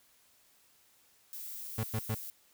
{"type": "noise", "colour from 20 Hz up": "violet", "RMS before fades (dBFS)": -43, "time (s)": [1.33, 2.3], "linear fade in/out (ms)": 0}
{"type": "tone bursts", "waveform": "35% pulse", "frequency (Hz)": 110, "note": "A2", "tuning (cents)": 0, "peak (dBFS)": -29, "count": 3, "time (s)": [1.78, 2.148], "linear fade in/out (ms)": 5, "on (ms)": 56, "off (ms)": 100}
{"effects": ["white hiss -66 dBFS RMS until 2.53 s"]}